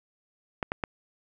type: clicks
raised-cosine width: 0.5 ms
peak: -13 dBFS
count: 3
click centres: 0.628 / 0.719 / 0.838 s
effects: none